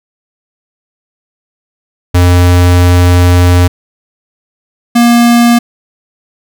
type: tone pair in turn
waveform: square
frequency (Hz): 88.8 / 237.1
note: F2 / A#3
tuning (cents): +29 / +30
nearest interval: octave + perfect fourth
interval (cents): 1701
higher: second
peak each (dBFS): -4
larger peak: neither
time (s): 2.14-3.68 / 4.95-5.59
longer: first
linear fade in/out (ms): 10
effects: none